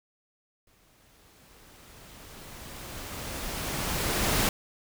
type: noise with exponential growth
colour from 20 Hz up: pink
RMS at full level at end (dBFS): -24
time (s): 0.67-4.49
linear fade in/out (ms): 2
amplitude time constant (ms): 830
effects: none